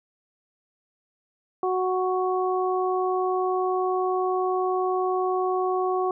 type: harmonic tone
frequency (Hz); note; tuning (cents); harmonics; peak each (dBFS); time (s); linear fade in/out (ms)
370; F#4; 0; 1 / 2 / 3; -24 / -27 / -29; 1.63-6.11; 2
effects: none